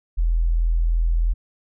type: tone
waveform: sine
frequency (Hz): 41.57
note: E1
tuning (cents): +15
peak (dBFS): -16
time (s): 0.17-1.34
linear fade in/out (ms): 20
effects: none